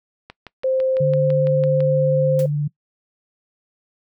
click train, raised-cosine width 0.3 ms, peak -20 dBFS, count 10, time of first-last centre 0.3-1.805 s, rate 5.98 Hz
sine tone, 523.3 Hz, C5, in tune, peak -16 dBFS, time 0.64-2.46 s, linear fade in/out 5 ms
sine tone with vibrato, 147 Hz, D3, 2 cents sharp, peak -18 dBFS, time 1-2.68 s, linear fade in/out 10 ms, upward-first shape sine, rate 17 Hz, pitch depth 15 cents each way
white noise with exponential decay, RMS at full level -33 dBFS, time 2.39-2.51 s, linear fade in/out 1 ms, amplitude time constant 24 ms
effects noise-tail reverb RT60 0.1 s tail -21 dB re dry

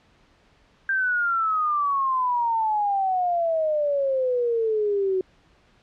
sine exponential sweep, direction down, 1587 to 370 Hz, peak -20 dBFS, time 0.89-5.21 s, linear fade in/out 2 ms, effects pink hiss -59 dBFS RMS until 5.82 s + low-pass 4000 Hz 12 dB/octave

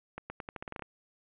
accelerating click train, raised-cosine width 0.5 ms, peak -24 dBFS, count 11, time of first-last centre 0.18-0.823 s, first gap 120 ms, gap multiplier 0.85, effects resampled to 8000 Hz + 10-bit

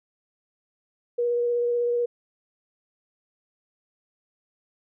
sine tone with vibrato, 479.5 Hz, A#4, 49 cents sharp, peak -21 dBFS, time 1.18-2.06 s, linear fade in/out 10 ms, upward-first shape square, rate 16 Hz, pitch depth 9 cents each way, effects none

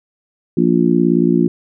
harmonic tone, 58.27 Hz, A#1, in tune, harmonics 3 / 4 / 5 / 6, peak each -16 / -16 / -16 / -16 dBFS, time 0.57-1.48 s, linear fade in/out 5 ms, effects none

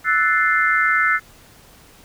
sine chord, F# half-diminished seventh, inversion third, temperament equal, 1318.5 / 1480 / 1760 / 2093 Hz, E6 / F#6 / A6 / C7, 0 / 0 / 0 / 0 cents, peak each -20 dBFS, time 0.04-1.2 s, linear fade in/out 50 ms, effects pink hiss -48 dBFS RMS until 2.04 s

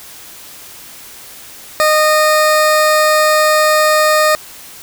20% pulse tone, 615 Hz, D#5, 20 cents flat, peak -4 dBFS, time 1.8-4.35 s, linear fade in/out 0 ms, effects white hiss -35 dBFS RMS until 4.82 s

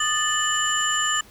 sine tone cluster, 1226 / 1760 / 2973 / 7180 Hz, D#6 / A6 / F#7 / A8, -26 / 0 / +8 / +34 cents, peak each -25 dBFS, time 0-1.21 s, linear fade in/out 5 ms, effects tanh soft clip ceiling -12 dBFS + pink hiss -50 dBFS RMS until 1.3 s

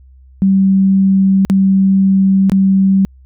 sine tone with dropouts, 193 Hz, G3, 27 cents flat, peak -7 dBFS, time 0.42-3.05 s, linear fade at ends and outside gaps 0 ms, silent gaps 1.45-1.499 / 2.497-2.519 s, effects added 65 Hz sine -39 dBFS peak until 3.25 s

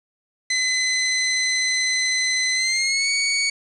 20% pulse tone with pitch glide, 2029 to 2238 Hz, B6 to C#7, +46 to +16 cents, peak -14 dBFS, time 0.5-3.5 s, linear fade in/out 5 ms, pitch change +170 cents, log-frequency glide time 2.54-3.1 s, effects resampled to 24000 Hz + 7-bit

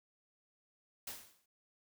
white noise with exponential decay, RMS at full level -41 dBFS, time 1.07-1.46 s, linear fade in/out 5 ms, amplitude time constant 84 ms, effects none

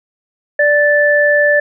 sine tone pair together, 587.3 / 1755.4 Hz, D5 / A6, 0 / -5 cents, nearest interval octave + perfect fifth, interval 1895 cents, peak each -11 dBFS, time 0.59-1.6 s, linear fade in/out 5 ms, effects none

